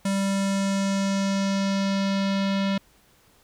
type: tone with low-pass filter sweep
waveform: square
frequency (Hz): 196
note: G3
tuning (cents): 0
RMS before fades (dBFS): -24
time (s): 0.05-2.78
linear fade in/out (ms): 5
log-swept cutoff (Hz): 9400 to 3700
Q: 1.8
effects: pink hiss -59 dBFS RMS until 3.43 s